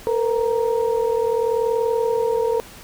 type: tone cluster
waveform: sine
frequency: 453.7 / 494.4 / 935 Hz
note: A#4 / B4 / A#5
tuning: -47 / +2 / +5 cents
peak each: -19 / -23 / -27 dBFS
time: 0.07-2.6 s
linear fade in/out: 0 ms
effects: pink hiss -42 dBFS RMS until 2.83 s